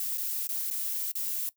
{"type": "noise with dropouts", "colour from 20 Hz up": "violet", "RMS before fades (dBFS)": -32, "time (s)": [0, 1.49], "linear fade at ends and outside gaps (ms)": 1, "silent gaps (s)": [[0.174, 0.18], [0.471, 0.49], [0.702, 0.71], [1.116, 1.153]], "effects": ["noise-tail reverb RT60 0.1 s tail -18 dB re dry"]}